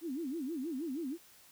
sine tone with vibrato, 294.6 Hz, D4, 6 cents sharp, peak -35 dBFS, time 0.01-1.18 s, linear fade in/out 50 ms, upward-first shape sine, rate 6.3 Hz, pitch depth 270 cents each way, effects white hiss -60 dBFS RMS until 1.51 s

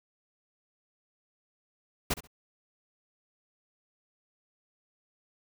pink noise with echo, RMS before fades -27 dBFS, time 2.1-2.14 s, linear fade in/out 10 ms, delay 67 ms, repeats 2, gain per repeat -14 dB, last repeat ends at 2.274 s, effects none

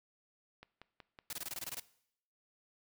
click train, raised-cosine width 0.3 ms, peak -35 dBFS, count 6, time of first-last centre 0.63-1.561 s, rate 5.37 Hz
white noise bursts, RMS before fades -41 dBFS, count 10, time 1.3-1.798 s, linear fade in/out 2 ms, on 30 ms, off 22 ms
effects noise-tail reverb RT60 0.7 s tail -19 dB re dry

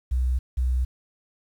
sine tone pair in turn, 63.1 / 63.1 Hz, B1 / B1, +38 / +38 cents, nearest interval unison, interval 0 cents, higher neither, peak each -20 dBFS, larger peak neither, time 0.11-0.39 / 0.57-0.85 s, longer neither, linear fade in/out 10 ms, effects 9-bit

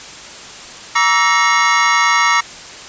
square tone cluster, 947 / 1149 / 1319 / 1862 / 2176 Hz, A#5 / D6 / E6 / A#6 / C#7, +27 / -38 / +1 / -2 / -33 cents, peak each -18 dBFS, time 0.95-2.41 s, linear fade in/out 10 ms, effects white hiss -33 dBFS RMS until 2.88 s + resampled to 16000 Hz

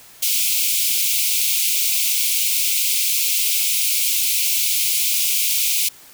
white high-pass noise, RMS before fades -19 dBFS, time 0.22-5.89 s, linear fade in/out 10 ms, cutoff 2200 Hz, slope 96 dB/octave, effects white hiss -45 dBFS RMS until 6.13 s

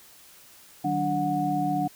sine tone cluster, 154.3 / 189.9 / 291.8 / 732 Hz, D#3 / F#3 / D4 / F#5, -14 / +45 / -11 / -19 cents, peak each -32 / -32 / -28 / -26 dBFS, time 0.84-1.88 s, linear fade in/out 10 ms, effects white hiss -52 dBFS RMS until 1.95 s

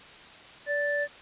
sine tone pair together, 579.1 / 1760 Hz, D5 / A6, -24 / 0 cents, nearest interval octave + perfect fifth, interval 1924 cents, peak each -28 dBFS, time 0.66-1.08 s, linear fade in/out 50 ms, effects white hiss -48 dBFS RMS until 1.21 s + resampled to 8000 Hz

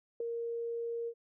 sine tone with ADSR envelope, 466.2 Hz, A#4, in tune, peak -29 dBFS, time 0.2-1.14 s, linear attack 5 ms, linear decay 3 ms, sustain -5 dB, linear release 64 ms, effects none

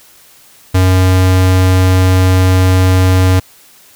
square tone, 92.8 Hz, F#2, 6 cents sharp, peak -7 dBFS, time 0.74-3.4 s, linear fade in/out 10 ms, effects white hiss -43 dBFS RMS until 3.95 s

